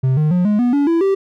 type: tone with pitch steps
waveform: triangle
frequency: 130.81 / 152.89 / 178.69 / 208.9 / 244.1 / 285.3 / 333.5 / 389.7 Hz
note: C3 / D#3 / F3 / G#3 / B3 / C#4 / E4 / G4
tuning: 0 / -30 / +40 / +10 / -20 / +50 / +20 / -10 cents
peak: -10 dBFS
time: 0.03-1.15 s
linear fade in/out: 10 ms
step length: 140 ms
effects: none